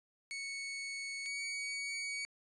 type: tone pair in turn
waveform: sawtooth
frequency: 2217 / 2249 Hz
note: C#7 / C#7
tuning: 0 / +24 cents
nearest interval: unison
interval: 24 cents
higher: second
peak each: -36 / -34 dBFS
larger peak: second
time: 0.31-1.26 / 1.26-2.25 s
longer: second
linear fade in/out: 0 ms
effects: resampled to 22050 Hz